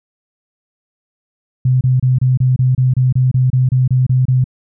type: tone bursts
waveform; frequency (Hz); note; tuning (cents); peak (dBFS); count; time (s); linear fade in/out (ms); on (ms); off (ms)
sine; 128.2; C3; -35; -9; 15; 1.65-4.442; 5; 160; 28
effects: none